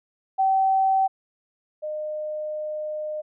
sine tone pair in turn, 769 / 610.4 Hz, G5 / D#5, -33 / -33 cents, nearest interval major third, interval 400 cents, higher first, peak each -17 / -27 dBFS, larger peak first, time 0.38-1.08 / 1.82-3.22 s, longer second, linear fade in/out 20 ms, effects none

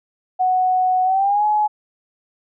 sine tone with pitch glide, 740 to 845.1 Hz, F#5 to G#5, 0 to +30 cents, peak -14 dBFS, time 0.39-1.68 s, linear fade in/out 20 ms, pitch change +230 cents, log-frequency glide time 1.04-1.45 s, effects none

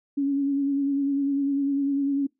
sine tone with vibrato, 279 Hz, C#4, 11 cents sharp, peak -21 dBFS, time 0.17-2.27 s, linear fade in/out 10 ms, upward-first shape sine, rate 10 Hz, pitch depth 31 cents each way, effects noise-tail reverb RT60 0.2 s tail -24 dB re dry

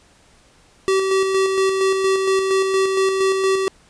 square tone with tremolo, 384 Hz, G4, 36 cents flat, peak -15 dBFS, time 0.88-3.68 s, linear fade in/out 0 ms, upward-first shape square, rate 4.3 Hz, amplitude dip 35%, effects pink hiss -53 dBFS RMS until 3.89 s + resampled to 22050 Hz

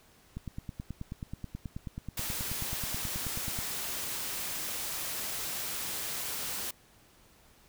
click train, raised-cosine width 5 ms, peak -25 dBFS, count 31, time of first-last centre 0.37-3.589 s, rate 9.32 Hz
white noise, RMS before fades -36 dBFS, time 2.17-6.71 s, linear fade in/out 5 ms
effects pink hiss -61 dBFS RMS until 7.68 s

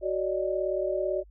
sine tone cluster, 373.3 / 573 / 611 Hz, F#4 / D5 / D#5, +15 / -43 / -32 cents, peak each -30 dBFS, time 0.01-1.24 s, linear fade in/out 50 ms, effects added 50 Hz sine -50 dBFS peak until 1.3 s

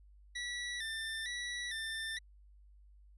25% pulse tone with vibrato, 1864.7 Hz, A#6, in tune, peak -34 dBFS, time 0.35-2.19 s, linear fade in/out 10 ms, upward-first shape square, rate 1.1 Hz, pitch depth 73 cents each way, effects added 50 Hz sine -57 dBFS peak until 3.17 s + resampled to 24000 Hz

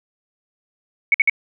sine tone bursts, 2221 Hz, C#7, 3 cents sharp, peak -10 dBFS, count 3, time 1.12-1.297 s, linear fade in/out 2 ms, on 23 ms, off 54 ms, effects none

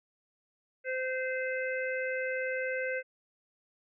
harmonic tone, 517 Hz, C5, 21 cents flat, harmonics 1 / 3 / 4 / 5, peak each -33 / -36 / -38 / -43 dBFS, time 0.84-3.03 s, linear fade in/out 50 ms, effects none

